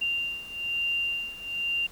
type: beating tone pair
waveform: sine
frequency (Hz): 2783 / 2784.1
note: F7 / F7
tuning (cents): -7 / -6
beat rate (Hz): 1.1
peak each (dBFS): -32 / -29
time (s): 0.01-1.87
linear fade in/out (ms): 10
effects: pink hiss -51 dBFS RMS until 1.91 s